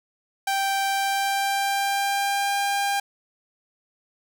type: tone with pitch glide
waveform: sawtooth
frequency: 784 to 800.5 Hz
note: G5 to G5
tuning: 0 to +36 cents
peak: -18 dBFS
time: 0.47-3 s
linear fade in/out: 5 ms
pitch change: +36 cents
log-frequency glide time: 0.84-2.59 s
effects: none